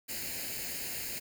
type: noise with comb filter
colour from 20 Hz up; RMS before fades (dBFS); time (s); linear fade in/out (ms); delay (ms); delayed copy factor
white; -38; 0.08-1.2; 20; 0.43; +0.7
effects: none